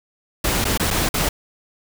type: noise with dropouts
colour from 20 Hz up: pink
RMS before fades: -20 dBFS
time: 0.44-1.29 s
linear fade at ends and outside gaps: 5 ms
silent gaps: 0.644-0.651 / 0.776-0.797 / 0.905-0.909 / 1.09-1.14 s
effects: none